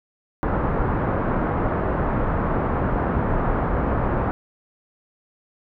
pink low-pass noise, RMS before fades -22 dBFS, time 0.43-4.31 s, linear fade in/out 0 ms, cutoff 1400 Hz, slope 24 dB/octave, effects none

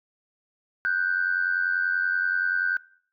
sine tone pair together, 1471 / 1561.4 Hz, F#6 / G6, -11 / -7 cents, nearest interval minor second, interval 104 cents, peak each -24 dBFS, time 0.85-2.77 s, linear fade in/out 0 ms, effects noise-tail reverb RT60 0.5 s tail -21 dB re dry + tanh soft clip ceiling -14 dBFS

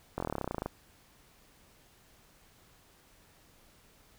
slowing click train, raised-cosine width 1 ms, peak -19 dBFS, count 17, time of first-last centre 0.18-0.66 s, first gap 22 ms, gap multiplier 1.04, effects pink hiss -62 dBFS RMS until 4.18 s

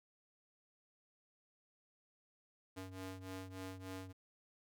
sawtooth ring-modulated tone, 188.4 Hz, F#3, 32 cents sharp, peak -39 dBFS, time 2.76-4.13 s, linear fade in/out 20 ms, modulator 92.5 Hz, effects none

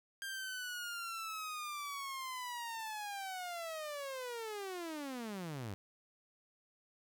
sawtooth linear sweep, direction down, 1600 to 91.6 Hz, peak -37 dBFS, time 0.22-5.74 s, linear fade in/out 0 ms, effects none

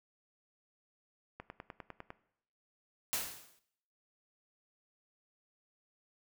click train, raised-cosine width 0.5 ms, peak -29 dBFS, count 8, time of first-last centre 1.4-2.104 s, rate 9.94 Hz
white noise with exponential decay, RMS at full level -32 dBFS, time 3.13-3.59 s, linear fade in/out 0 ms, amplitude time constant 100 ms
effects noise-tail reverb RT60 0.7 s tail -17 dB re dry

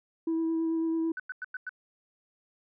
sine tone with vibrato, 326.4 Hz, E4, 17 cents flat, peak -24 dBFS, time 0.27-1.12 s, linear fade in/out 5 ms, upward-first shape sine, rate 9.1 Hz, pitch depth 12 cents each way
sine tone bursts, 1505 Hz, F#6, 29 cents sharp, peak -33 dBFS, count 5, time 1.17-1.693 s, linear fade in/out 2 ms, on 27 ms, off 97 ms
effects tanh soft clip ceiling -24 dBFS

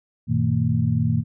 sine tone cluster, 96.1 / 118.9 / 158.5 / 227.2 Hz, G2 / A#2 / D#3 / A#3, -34 / +35 / +32 / -44 cents, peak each -26 / -21 / -23 / -25 dBFS, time 0.27-1.24 s, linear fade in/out 50 ms, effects none

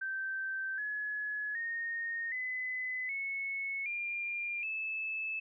sine tone with pitch steps, 1555 / 1695.7 / 1849.2 / 2017 / 2199 / 2398 / 2615 Hz, G6 / G#6 / A#6 / B6 / C#7 / D7 / E7, -14 / +36 / -14 / +36 / -14 / +36 / -15 cents, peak -34 dBFS, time 0.01-5.4 s, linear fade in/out 10 ms, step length 770 ms, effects none

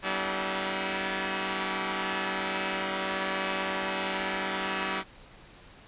5% pulse tone cluster, 191.5 / 243.9 / 287.1 / 322.7 / 430.4 Hz, G3 / B3 / D4 / E4 / A4, -40 / -21 / -39 / -37 / -38 cents, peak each -20 / -28 / -26 / -24 / -29 dBFS, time 0.02-5.04 s, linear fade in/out 50 ms, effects pink hiss -52 dBFS RMS until 5.87 s + resampled to 8000 Hz

